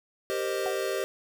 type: chord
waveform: square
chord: C minor seventh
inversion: second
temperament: equal with one note detuned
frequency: 392 / 466.2 / 523.3 / 615.5 Hz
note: G4 / Bb4 / C5 / Eb5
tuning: 0 / 0 / 0 / -19 cents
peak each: -32 / -37 / -34 / -35 dBFS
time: 0.3-1.04 s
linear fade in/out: 0 ms
type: tone with exponential decay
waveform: sine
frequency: 740 Hz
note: F#5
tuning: in tune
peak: -27 dBFS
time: 0.66-0.81 s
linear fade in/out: 0 ms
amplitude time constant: 32 ms
effects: none